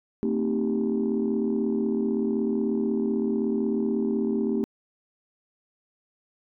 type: chord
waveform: sine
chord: A half-diminished seventh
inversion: none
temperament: equal with one note detuned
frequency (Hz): 225.5 / 261.6 / 311.1 / 392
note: A3 / C4 / Eb4 / G4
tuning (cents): +43 / 0 / 0 / 0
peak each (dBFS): -25 / -29 / -30 / -27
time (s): 0.23-4.64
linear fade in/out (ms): 0
effects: tanh soft clip ceiling -16 dBFS